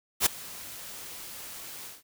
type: noise with ADSR envelope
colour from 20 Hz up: white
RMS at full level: -20 dBFS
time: 0.2-2.03 s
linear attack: 61 ms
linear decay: 9 ms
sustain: -22 dB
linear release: 170 ms
effects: none